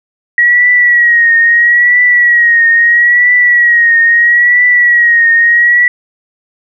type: tone with vibrato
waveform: sine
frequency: 1908 Hz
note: A#6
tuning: 40 cents sharp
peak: -4 dBFS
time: 0.38-5.88 s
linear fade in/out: 2 ms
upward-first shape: triangle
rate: 0.76 Hz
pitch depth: 62 cents each way
effects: none